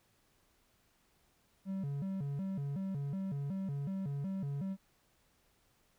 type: tone with vibrato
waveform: triangle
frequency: 164.81 Hz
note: E3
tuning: in tune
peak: -33 dBFS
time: 1.65-4.77 s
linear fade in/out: 50 ms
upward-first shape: square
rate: 2.7 Hz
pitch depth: 270 cents each way
effects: pink hiss -72 dBFS RMS until 5.98 s